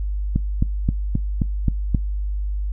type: click train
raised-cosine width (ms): 5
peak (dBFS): -6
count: 7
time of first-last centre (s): 0.36-1.947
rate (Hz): 3.78
effects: noise-tail reverb RT60 0.2 s tail -24 dB re dry + added 50 Hz sine -21 dBFS peak until 2.72 s